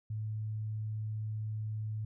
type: tone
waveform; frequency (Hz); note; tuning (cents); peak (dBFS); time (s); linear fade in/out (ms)
sine; 108.1; A2; -30; -34; 0.1-2.05; 5
effects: none